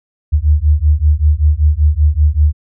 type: beating tone pair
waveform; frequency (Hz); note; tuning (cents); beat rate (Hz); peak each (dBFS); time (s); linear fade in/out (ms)
sine; 72.8 / 78; D2 / D#2; -15 / +5; 5.2; -11; 0.32-2.53; 20
effects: none